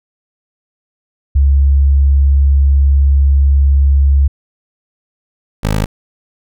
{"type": "tone pair in turn", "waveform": ["sine", "15% pulse"], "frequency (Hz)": [69.3, 52.63], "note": ["C#2", "G#1"], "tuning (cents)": [0, 24], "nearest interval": "perfect fourth", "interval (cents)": 476, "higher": "first", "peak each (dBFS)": -6, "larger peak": "neither", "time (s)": [[1.35, 4.28], [5.63, 5.86]], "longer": "first", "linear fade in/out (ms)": 10, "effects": []}